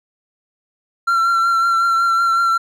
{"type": "tone with vibrato", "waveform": "triangle", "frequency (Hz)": 1362, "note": "F6", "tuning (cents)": -44, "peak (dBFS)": -11, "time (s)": [1.07, 2.58], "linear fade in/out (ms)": 10, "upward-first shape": "triangle", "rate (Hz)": 5.4, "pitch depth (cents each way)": 28, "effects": []}